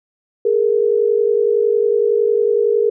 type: tone pair together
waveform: sine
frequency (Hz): 415.3 / 466.2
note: G#4 / A#4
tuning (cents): 0 / 0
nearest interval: major second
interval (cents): 200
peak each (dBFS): -15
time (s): 0.45-2.9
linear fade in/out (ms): 5
effects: none